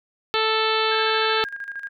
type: harmonic tone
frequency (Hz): 440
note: A4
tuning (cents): 0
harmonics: 1 / 2 / 3 / 4 / 5 / 6 / 7 / 8 / 9 / 10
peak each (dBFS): -24 / -27 / -25 / -30 / -32 / -29 / -30 / -29 / -31 / -33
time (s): 0.34-1.44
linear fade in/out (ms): 0
type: tone with tremolo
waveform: sine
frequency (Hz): 1622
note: G#6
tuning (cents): -41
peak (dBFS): -28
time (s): 0.91-1.89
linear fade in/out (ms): 10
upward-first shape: square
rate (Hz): 13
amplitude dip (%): 65
effects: none